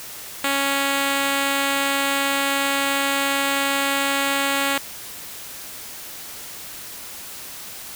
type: tone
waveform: 5% pulse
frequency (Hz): 277.2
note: C#4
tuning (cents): 0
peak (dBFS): -8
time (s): 0.44-4.78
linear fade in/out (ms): 2
effects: white hiss -36 dBFS RMS until 7.95 s